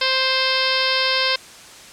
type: harmonic tone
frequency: 524 Hz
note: C5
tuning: 2 cents sharp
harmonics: 1 / 2 / 3 / 4 / 5 / 6 / 7 / 8 / 9 / 10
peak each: -26 / -26 / -26 / -26 / -26 / -26 / -26 / -26 / -26 / -26 dBFS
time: 0.01-1.36 s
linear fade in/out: 5 ms
effects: white hiss -41 dBFS RMS until 1.92 s + low-pass 8000 Hz 12 dB/octave